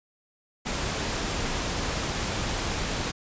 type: noise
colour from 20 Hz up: pink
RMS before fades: -29 dBFS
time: 0.65-3.12 s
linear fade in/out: 20 ms
effects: resampled to 16000 Hz